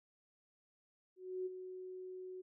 sine tone with ADSR envelope, 370 Hz, F#4, in tune, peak -36 dBFS, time 1.16-2.42 s, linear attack 300 ms, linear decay 24 ms, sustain -9 dB, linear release 16 ms, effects none

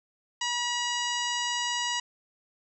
harmonic tone, 965 Hz, B5, 40 cents flat, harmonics 1 / 2 / 3 / 4 / 5 / 6 / 7 / 8, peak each -33 / -34 / -32 / -39 / -38 / -39 / -39 / -41 dBFS, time 0.41-2 s, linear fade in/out 5 ms, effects none

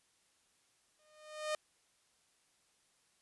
sawtooth tone with exponential growth, 612 Hz, D#5, 29 cents flat, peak -28 dBFS, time 0.99-1.55 s, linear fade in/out 2 ms, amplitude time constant 120 ms, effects white hiss -73 dBFS RMS until 3.21 s + resampled to 24000 Hz

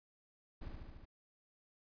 brown noise with echo, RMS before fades -45 dBFS, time 0.61-0.69 s, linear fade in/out 10 ms, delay 73 ms, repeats 5, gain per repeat -2 dB, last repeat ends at 1.055 s, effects resampled to 11025 Hz

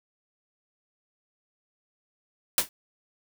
white noise with exponential decay, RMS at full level -17 dBFS, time 2.58-2.69 s, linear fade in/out 2 ms, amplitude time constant 23 ms, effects none

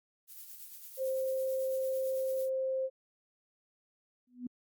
violet noise with tremolo, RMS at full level -46 dBFS, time 0.27-2.5 s, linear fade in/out 50 ms, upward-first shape triangle, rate 9 Hz, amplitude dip 50%
sine tone, 526 Hz, C5, 9 cents sharp, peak -30 dBFS, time 0.97-2.9 s, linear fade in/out 50 ms
sine tone with exponential growth, 246.9 Hz, B3, in tune, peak -33 dBFS, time 4.27-4.47 s, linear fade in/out 5 ms, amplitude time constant 43 ms
effects Opus 48 kbps

